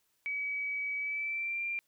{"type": "tone with pitch glide", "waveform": "sine", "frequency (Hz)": [2277, 2379], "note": ["C#7", "D7"], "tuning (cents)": [46, 22], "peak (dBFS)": -32, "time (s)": [0.26, 1.79], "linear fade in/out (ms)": 0, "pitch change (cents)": 76, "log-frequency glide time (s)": [0.97, 1.64], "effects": ["white hiss -75 dBFS RMS until 1.87 s"]}